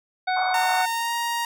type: harmonic tone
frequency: 741 Hz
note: F#5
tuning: 2 cents sharp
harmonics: 1 / 2 / 3 / 5 / 6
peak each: -22 / -28 / -32 / -36 / -38 dBFS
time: 0.27-0.86 s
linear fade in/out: 10 ms
type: band-pass noise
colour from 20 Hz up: white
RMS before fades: -32 dBFS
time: 0.36-0.82 s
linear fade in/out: 5 ms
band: 650 to 1300 Hz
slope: 48 dB/octave
type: tone with pitch glide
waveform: sawtooth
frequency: 913 to 938.1 Hz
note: A#5 to A#5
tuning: -36 to +11 cents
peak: -20 dBFS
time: 0.54-1.45 s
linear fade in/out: 2 ms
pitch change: +47 cents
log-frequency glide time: 0.84-1.14 s
effects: none